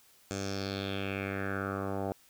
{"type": "tone with low-pass filter sweep", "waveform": "10% pulse", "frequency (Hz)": 97.9, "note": "G2", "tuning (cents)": -2, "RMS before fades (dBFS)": -35, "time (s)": [0.31, 2.12], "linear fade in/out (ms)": 0, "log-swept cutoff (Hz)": [7100, 770], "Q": 3.9, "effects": ["white hiss -62 dBFS RMS until 2.29 s"]}